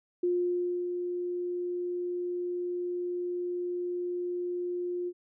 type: tone with ADSR envelope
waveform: sine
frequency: 354.5 Hz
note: F4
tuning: 26 cents sharp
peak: -24 dBFS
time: 0.23-5.13 s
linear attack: 6 ms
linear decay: 630 ms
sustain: -6 dB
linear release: 53 ms
effects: none